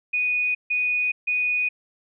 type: tone bursts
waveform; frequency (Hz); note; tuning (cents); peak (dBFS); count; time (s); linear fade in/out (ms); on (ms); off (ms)
sine; 2476; D#7; -9; -20; 3; 0.13-1.69; 10; 420; 150
effects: none